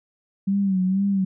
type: tone with vibrato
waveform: sine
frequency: 192 Hz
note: G3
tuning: 36 cents flat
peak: -18 dBFS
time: 0.47-1.25 s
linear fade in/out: 10 ms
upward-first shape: sine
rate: 2.1 Hz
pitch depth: 72 cents each way
effects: none